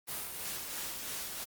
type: noise with tremolo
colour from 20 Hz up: white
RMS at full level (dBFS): -38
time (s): 0.07-1.45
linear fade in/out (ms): 20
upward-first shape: sine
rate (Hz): 3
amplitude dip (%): 35
effects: Opus 32 kbps